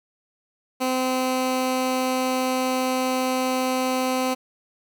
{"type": "tone", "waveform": "15% pulse", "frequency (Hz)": 257.5, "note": "C4", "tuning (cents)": -28, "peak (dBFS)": -15, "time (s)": [0.8, 4.35], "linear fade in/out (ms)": 20, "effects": []}